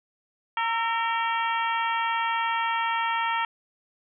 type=harmonic tone with a mistuned harmonic; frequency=460.1 Hz; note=A#4; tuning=23 cents flat; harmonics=2 / 3 / 4 / 5 / 6 / 7; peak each=-26 / -30 / -32 / -34 / -36 / -37 dBFS; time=0.57-3.45 s; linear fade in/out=2 ms; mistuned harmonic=3; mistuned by=-55 cents; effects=none